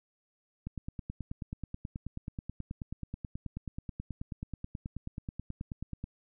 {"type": "click train", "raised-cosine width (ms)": 5, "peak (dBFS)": -25, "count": 51, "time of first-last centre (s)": [0.67, 6.041], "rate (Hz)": 9.31, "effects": []}